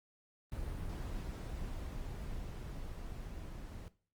brown noise with level ramp, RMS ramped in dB -40 to -46 dBFS, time 0.52-3.88 s, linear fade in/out 0 ms, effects noise-tail reverb RT60 0.4 s tail -17 dB re dry + Opus 32 kbps

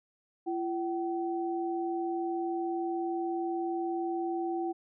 sine tone pair together, 340 / 763.3 Hz, F4 / G5, -46 / -46 cents, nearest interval octave + major second, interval 1400 cents, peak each -31 / -35 dBFS, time 0.46-4.73 s, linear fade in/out 20 ms, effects none

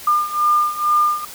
sine beating tone pair, 1203 / 1205.2 Hz, D6 / D6, +41 / +44 cents, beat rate 2.2 Hz, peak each -19 / -16 dBFS, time 0.07-1.25 s, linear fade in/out 5 ms, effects white hiss -36 dBFS RMS until 1.34 s

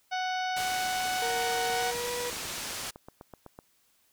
harmonic tone, 741 Hz, F#5, 2 cents sharp, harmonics 1 / 2 / 3 / 4 / 5 / 6 / 7 / 8, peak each -30 / -36 / -40 / -42 / -44 / -46 / -47 / -48 dBFS, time 0.11-1.92 s, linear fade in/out 20 ms
white low-pass noise, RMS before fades -37 dBFS, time 0.56-2.91 s, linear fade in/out 10 ms, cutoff 8000 Hz, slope 12 dB/octave
35% pulse tone with pitch glide, 466.2 to 486.3 Hz, A#4 to B4, 0 to -27 cents, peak -31 dBFS, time 1.22-2.3 s, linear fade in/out 2 ms, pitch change +73 cents, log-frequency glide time 1.7-2.1 s
click train, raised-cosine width 1 ms, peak -30 dBFS, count 16, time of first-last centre 1.7-3.589 s, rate 7.94 Hz
effects white hiss -68 dBFS RMS until 4.12 s

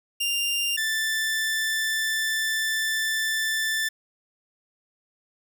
sawtooth tone pair in turn, 2794 / 1765.2 Hz, F7 / A6, 0 / +5 cents, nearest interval minor sixth, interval 795 cents, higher first, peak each -20 dBFS, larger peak neither, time 0.2-0.77 / 0.77-3.89 s, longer second, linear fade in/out 10 ms, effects none

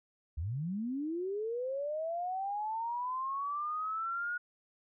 sine linear sweep, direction up, 68 to 1454 Hz, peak -33 dBFS, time 0.37-4.38 s, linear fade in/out 10 ms, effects none

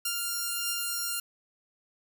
5% pulse tone pair together, 1397.8 / 2794 Hz, F6 / F7, +1 / 0 cents, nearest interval octave, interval 1199 cents, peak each -19 / -27 dBFS, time 0.05-1.2 s, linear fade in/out 5 ms, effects none

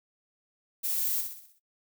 violet noise with echo, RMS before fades -30 dBFS, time 0.83-1.22 s, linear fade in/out 20 ms, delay 63 ms, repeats 6, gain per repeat -6 dB, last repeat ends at 1.598 s, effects noise-tail reverb RT60 0.1 s tail -20 dB re dry

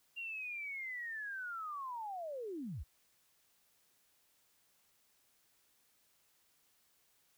sine linear sweep, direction down, 2792 to 43.65 Hz, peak -40 dBFS, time 0.16-2.84 s, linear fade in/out 20 ms, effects white hiss -73 dBFS RMS until 7.37 s

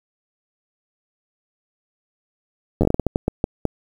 slowing click train, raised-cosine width 2 ms, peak -4 dBFS, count 13, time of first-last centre 2.81-3.653 s, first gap 10 ms, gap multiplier 1.32, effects 7-bit

